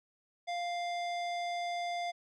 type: tone with low-pass filter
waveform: square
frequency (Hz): 698.5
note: F5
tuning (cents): 0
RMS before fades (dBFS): -36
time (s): 0.47-2.12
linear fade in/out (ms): 20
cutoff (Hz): 4700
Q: 1
effects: none